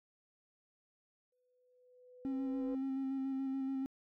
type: tone with exponential growth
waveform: sine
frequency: 499 Hz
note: B4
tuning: 18 cents sharp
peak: -39 dBFS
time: 1.32-2.75 s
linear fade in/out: 5 ms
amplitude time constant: 310 ms
type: tone with vibrato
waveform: triangle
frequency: 267.7 Hz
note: C4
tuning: 40 cents sharp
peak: -32 dBFS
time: 2.25-3.86 s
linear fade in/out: 0 ms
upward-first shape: square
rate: 7 Hz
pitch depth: 15 cents each way
effects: tanh soft clip ceiling -29 dBFS